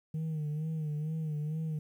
sine tone with vibrato, 154.6 Hz, D#3, 11 cents flat, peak -29 dBFS, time 0.14-1.79 s, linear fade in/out 5 ms, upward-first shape sine, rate 2.2 Hz, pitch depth 64 cents each way, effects tanh soft clip ceiling -31 dBFS + 11-bit

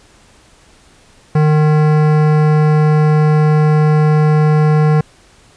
sine tone with hard clipping, 152.8 Hz, D#3, 31 cents flat, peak -10 dBFS, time 1.35-5.01 s, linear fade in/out 5 ms, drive 17 dB, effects pink hiss -47 dBFS RMS until 5.56 s + resampled to 22050 Hz

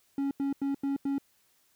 triangle tone bursts, 277.2 Hz, C#4, in tune, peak -25 dBFS, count 5, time 0.18-1.182 s, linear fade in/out 2 ms, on 130 ms, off 88 ms, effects white hiss -68 dBFS RMS until 1.75 s

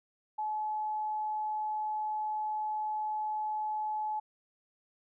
sine tone, 856 Hz, A5, 48 cents flat, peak -31 dBFS, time 0.38-4.2 s, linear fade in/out 10 ms, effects none

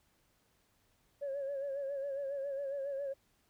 sine tone with vibrato, 554.4 Hz, C#5, in tune, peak -34 dBFS, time 1.21-3.14 s, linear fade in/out 20 ms, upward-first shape sine, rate 7.3 Hz, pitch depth 56 cents each way, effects tanh soft clip ceiling -32 dBFS + pink hiss -73 dBFS RMS until 3.49 s

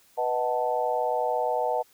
sine chord, B dominant seventh, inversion none, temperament equal, 493.9 / 622.3 / 740 / 880 Hz, B4 / D#5 / F#5 / A5, 0 / 0 / 0 / 0 cents, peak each -29 dBFS, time 0.17-1.83 s, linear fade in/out 20 ms, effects white hiss -60 dBFS RMS until 1.93 s

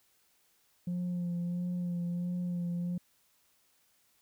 sine tone with vibrato, 175.8 Hz, F3, 12 cents sharp, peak -29 dBFS, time 0.87-2.98 s, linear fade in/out 5 ms, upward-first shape sine, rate 1.5 Hz, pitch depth 24 cents each way, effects tanh soft clip ceiling -30 dBFS + white hiss -70 dBFS RMS until 4.21 s

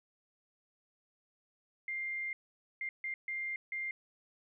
sine tone bursts at uneven times, 2100 Hz, C7, 6 cents sharp, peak -35 dBFS, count 5, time 1.88-2.33 / 2.81-2.89 / 3.04-3.14 / 3.28-3.56 / 3.72-3.91 s, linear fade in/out 2 ms, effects none

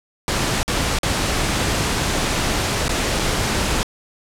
pink noise with dropouts, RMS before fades -20 dBFS, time 0.28-3.83 s, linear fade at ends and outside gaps 0 ms, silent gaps 0.63-0.679 / 0.987-1.032 / 2.881-2.893 / 3.191-3.195 s, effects low-pass 9000 Hz 12 dB/octave

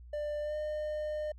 triangle tone with pitch glide, 594 to 606.8 Hz, D5 to D#5, +20 to -44 cents, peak -31 dBFS, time 0.13-1.32 s, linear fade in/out 5 ms, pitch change +36 cents, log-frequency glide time 0.41-0.56 s, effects added 60 Hz sine -48 dBFS peak until 1.38 s

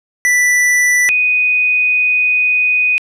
square / sine tone pair in turn, 1975.5 / 2489 Hz, B6 / D#7, 0 / 0 cents, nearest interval major third, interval 400 cents, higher second, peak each -10 dBFS, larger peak neither, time 0.25-1.09 / 1.09-2.98 s, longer second, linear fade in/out 0 ms, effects low-pass 12000 Hz 12 dB/octave

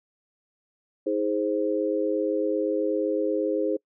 sine chord, Ab major, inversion second, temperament equal with one note detuned, 317.8 / 415.3 / 523.3 Hz, Eb4 / Ab4 / C5, +37 / 0 / 0 cents, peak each -27 dBFS, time 1.06-3.77 s, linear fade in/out 10 ms, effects noise-tail reverb RT60 0.1 s tail -26 dB re dry

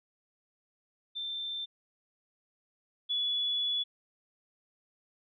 sine tone pair in turn, 3563 / 3415 Hz, A7 / G#7, +21 / +48 cents, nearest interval minor second, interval 73 cents, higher first, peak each -34 / -28 dBFS, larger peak second, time 1.15-1.66 / 3.09-3.84 s, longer second, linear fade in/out 20 ms, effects none

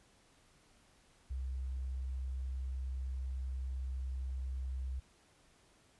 sine tone, 65 Hz, C2, 11 cents flat, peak -36 dBFS, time 1.3-5 s, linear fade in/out 10 ms, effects pink hiss -67 dBFS RMS until 5.99 s + resampled to 24000 Hz

